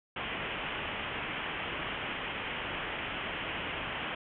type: low-pass noise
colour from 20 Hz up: white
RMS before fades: -37 dBFS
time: 0.16-4.15 s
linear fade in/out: 5 ms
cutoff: 3200 Hz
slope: 96 dB/octave
effects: none